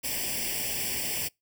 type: noise with comb filter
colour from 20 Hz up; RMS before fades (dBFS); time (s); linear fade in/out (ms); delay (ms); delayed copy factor
white; -31; 0.03-1.29; 20; 0.38; +0.95
effects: noise-tail reverb RT60 0.2 s tail -26 dB re dry